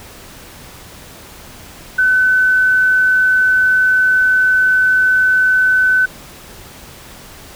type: tone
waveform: sine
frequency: 1512 Hz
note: F#6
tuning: 37 cents sharp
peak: -9 dBFS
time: 1.98-6.06 s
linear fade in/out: 10 ms
effects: pink hiss -37 dBFS RMS until 7.55 s